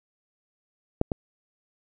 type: clicks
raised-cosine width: 2 ms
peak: -7 / -13 dBFS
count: 2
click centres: 1.014 / 1.118 s
effects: none